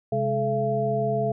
sine tone cluster, 131.7 / 205.2 / 431.6 / 677 Hz, C3 / G#3 / A4 / E5, +12 / -21 / -33 / +46 cents, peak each -28 / -31 / -27 / -25 dBFS, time 0.12-1.32 s, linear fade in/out 5 ms, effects none

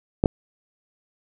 clicks, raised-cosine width 2 ms, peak -4 dBFS, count 2, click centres 0.239 / 0.258 s, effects none

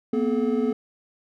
triangle tone cluster, 234.4 / 254 / 429.7 Hz, A#3 / B3 / A4, +10 / +49 / -41 cents, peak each -23 dBFS, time 0.13-0.73 s, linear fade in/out 5 ms, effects none

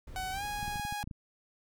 brown noise, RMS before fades -45 dBFS, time 0.07-0.78 s, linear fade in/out 5 ms
sawtooth tone with pitch glide, 750 to 827.4 Hz, F#5 to G#5, +23 to -7 cents, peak -31 dBFS, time 0.16-1.03 s, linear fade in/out 0 ms, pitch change +170 cents, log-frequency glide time 0.31-0.44 s
clicks, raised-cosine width 5 ms, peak -29 dBFS, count 9, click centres 0.629 / 0.68 / 0.758 / 0.797 / 0.851 / 0.925 / 1.04 / 1.075 / 1.112 s
effects none

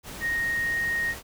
sine tone in noise, 1864.7 Hz, A#6, in tune, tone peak -24 dBFS, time 0.2-1.15 s, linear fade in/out 50 ms, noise pink, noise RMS -39 dBFS, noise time 0.03-1.23 s, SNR +12 dB, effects none

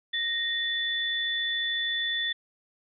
sine tone pair together, 1861 / 3486 Hz, A#6 / A7, -3 / -17 cents, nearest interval major seventh, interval 1086 cents, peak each -30 / -28 dBFS, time 0.13-2.33 s, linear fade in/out 10 ms, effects none

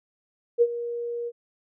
sine tone with ADSR envelope, 473.8 Hz, A#4, 28 cents sharp, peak -13 dBFS, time 0.58-1.32 s, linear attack 36 ms, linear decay 51 ms, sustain -15 dB, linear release 46 ms, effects none

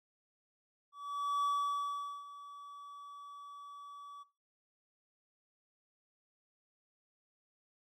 triangle tone with ADSR envelope, 1145 Hz, D6, 44 cents flat, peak -27 dBFS, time 0.92-4.24 s, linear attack 520 ms, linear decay 800 ms, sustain -18 dB, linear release 21 ms, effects noise-tail reverb RT60 0.3 s tail -19 dB re dry

